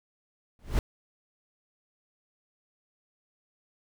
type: noise with exponential growth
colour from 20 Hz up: brown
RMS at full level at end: -20 dBFS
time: 0.59-0.79 s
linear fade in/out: 1 ms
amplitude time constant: 42 ms
effects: none